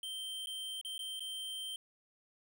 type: tone with dropouts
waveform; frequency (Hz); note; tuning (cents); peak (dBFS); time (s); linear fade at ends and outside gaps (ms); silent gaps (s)
square; 3131; G7; -3; -40; 0.03-1.76; 2; 0.46-0.47 / 0.813-0.848 / 0.98-0.991 / 1.195-1.205
effects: none